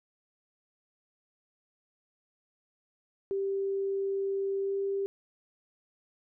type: tone with pitch glide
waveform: sine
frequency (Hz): 392 to 394.3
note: G4 to G4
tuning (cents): 0 to +10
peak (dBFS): -28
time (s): 3.31-5.06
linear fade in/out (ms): 0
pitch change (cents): +10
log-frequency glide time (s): 4.61-4.75
effects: none